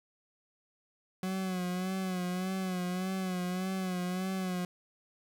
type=tone with vibrato; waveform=40% pulse; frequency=184.5 Hz; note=F#3; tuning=5 cents flat; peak=-31 dBFS; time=1.23-4.65 s; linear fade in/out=2 ms; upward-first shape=sine; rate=1.7 Hz; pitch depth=52 cents each way; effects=11-bit